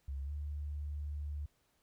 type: tone with pitch glide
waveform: sine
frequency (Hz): 68.5 to 73.42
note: C#2 to D2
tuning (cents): -20 to 0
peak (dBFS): -37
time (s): 0.08-1.46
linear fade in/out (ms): 5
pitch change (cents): +120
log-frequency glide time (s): 0.24-0.31
effects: pink hiss -75 dBFS RMS until 1.82 s